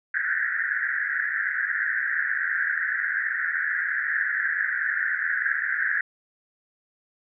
pink band-pass noise, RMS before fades -26 dBFS, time 0.14-6.01 s, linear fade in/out 5 ms, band 1500 to 1900 Hz, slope 96 dB/octave, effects none

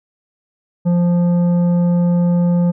triangle tone with tanh clipping, 174.61 Hz, F3, in tune, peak -13 dBFS, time 0.85-2.72 s, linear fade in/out 20 ms, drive 13 dB, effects none

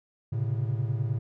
triangle tone cluster, 111 / 129.9 / 139.9 Hz, A2 / C3 / C#3, +16 / -12 / +16 cents, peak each -26 / -30 / -31 dBFS, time 0.32-1.19 s, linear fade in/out 10 ms, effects none

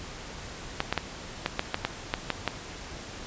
clicks, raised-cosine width 0.3 ms, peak -9 dBFS, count 10, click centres 0.804 / 0.926 / 0.977 / 1.461 / 1.594 / 1.744 / 1.85 / 2.139 / 2.303 / 2.477 s, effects pink hiss -41 dBFS RMS until 3.26 s + resampled to 16000 Hz

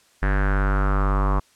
square tone with low-pass filter sweep, 49 Hz, G1, in tune, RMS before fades -20 dBFS, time 0.22-1.4 s, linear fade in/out 10 ms, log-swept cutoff 1700 to 1100 Hz, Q 5.5, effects white hiss -58 dBFS RMS until 1.55 s + low-pass 9000 Hz 12 dB/octave

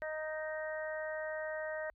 harmonic tone, 311.1 Hz, D#4, in tune, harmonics 2 / 3 / 4 / 5 / 6, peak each -38 / -50 / -52 / -46 / -44 dBFS, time 0.02-1.9 s, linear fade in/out 0 ms, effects added 50 Hz sine -67 dBFS peak until 1.94 s

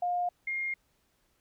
sine tone pair in turn, 710 / 2128 Hz, F5 / C7, +28 / +29 cents, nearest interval octave + perfect fifth, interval 1901 cents, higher second, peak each -27 / -30 dBFS, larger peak first, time 0.02-0.29 / 0.47-0.74 s, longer neither, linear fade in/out 5 ms, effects pink hiss -72 dBFS RMS until 1.4 s

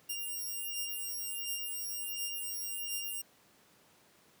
5% pulse beating tone pair, 2799 / 2800.4 Hz, F7 / F7, +3 / +4 cents, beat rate 1.4 Hz, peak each -30 dBFS, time 0.09-3.22 s, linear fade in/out 10 ms, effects pink hiss -64 dBFS RMS until 4.4 s + high-pass 150 Hz 12 dB/octave

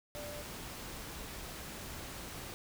sine tone in noise, 589 Hz, D5, 5 cents sharp, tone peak -44 dBFS, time 0.15-0.42 s, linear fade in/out 0 ms, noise pink, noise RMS -45 dBFS, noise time 0.15-2.54 s, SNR -2 dB, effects none

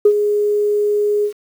sine tone with ADSR envelope, 415.3 Hz, G#4, in tune, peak -4 dBFS, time 0.05-1.33 s, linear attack 6 ms, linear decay 68 ms, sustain -9 dB, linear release 87 ms, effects tanh soft clip ceiling -1 dBFS + 7-bit

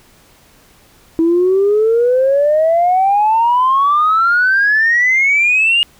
sine exponential sweep, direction up, 323.3 to 2869 Hz, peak -8 dBFS, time 1.19-5.83 s, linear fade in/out 0 ms, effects tanh soft clip ceiling -5 dBFS + pink hiss -48 dBFS RMS until 5.99 s

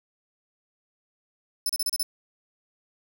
20% pulse tone bursts, 5274 Hz, E8, in tune, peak -18 dBFS, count 6, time 1.66-2.029 s, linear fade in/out 2 ms, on 34 ms, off 33 ms, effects none

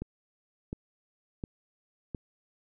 click train, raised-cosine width 3 ms, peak -22 dBFS, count 4, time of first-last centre 0.02-2.148 s, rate 1.41 Hz, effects none

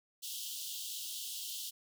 pink high-pass noise, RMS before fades -42 dBFS, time 0.22-1.71 s, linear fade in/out 20 ms, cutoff 2900 Hz, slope 96 dB/octave, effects none

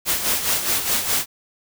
white noise with tremolo, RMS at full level -19 dBFS, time 0.05-1.26 s, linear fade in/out 50 ms, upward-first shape sine, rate 4.8 Hz, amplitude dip 60%, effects none

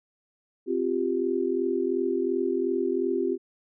sine chord, C suspended fourth, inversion none, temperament equal, 261.6 / 349.2 / 392 Hz, C4 / F4 / G4, 0 / 0 / 0 cents, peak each -30 / -27 / -27 dBFS, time 0.66-3.38 s, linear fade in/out 50 ms, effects none

